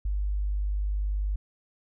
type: tone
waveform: sine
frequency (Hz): 50.1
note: G1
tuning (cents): +38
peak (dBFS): -25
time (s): 0.05-1.36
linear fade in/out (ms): 5
effects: none